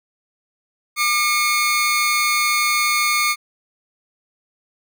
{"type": "tone pair together", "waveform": "sawtooth", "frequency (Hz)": [1202, 2179], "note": ["D6", "C#7"], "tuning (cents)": [40, -30], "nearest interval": "minor seventh", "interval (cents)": 1030, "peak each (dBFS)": [-16, -15], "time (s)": [0.96, 3.36], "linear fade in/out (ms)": 50, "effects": []}